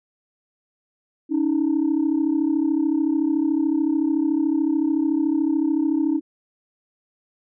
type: tone pair together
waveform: sine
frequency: 283.5 / 317.2 Hz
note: C#4 / D#4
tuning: +39 / +33 cents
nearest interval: major second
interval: 194 cents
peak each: -20 / -19 dBFS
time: 1.29-6.21 s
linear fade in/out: 50 ms
effects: tanh soft clip ceiling -13 dBFS